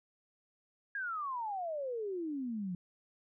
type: exponential sweep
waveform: sine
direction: down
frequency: 1661.2 to 172.6 Hz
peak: -35 dBFS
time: 0.95-2.75 s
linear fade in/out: 2 ms
effects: none